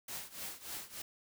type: noise with tremolo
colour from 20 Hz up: white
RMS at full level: -41 dBFS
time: 0.08-1.02 s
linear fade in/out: 5 ms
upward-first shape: triangle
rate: 3.4 Hz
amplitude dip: 90%
effects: none